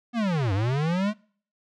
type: linear two-way sweep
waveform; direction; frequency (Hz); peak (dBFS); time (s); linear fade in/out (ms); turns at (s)
square; down then up; 246.3 to 92.4 to 218.1; -23; 0.13-1.14; 50; 0.53
effects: noise-tail reverb RT60 0.5 s tail -25 dB re dry + low-pass 4000 Hz 12 dB/octave